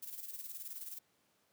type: noise with tremolo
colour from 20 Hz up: violet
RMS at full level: -44 dBFS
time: 0.02-0.99 s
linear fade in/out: 10 ms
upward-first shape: square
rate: 19 Hz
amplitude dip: 55%
effects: pink hiss -74 dBFS RMS until 1.52 s + high-pass 150 Hz 12 dB/octave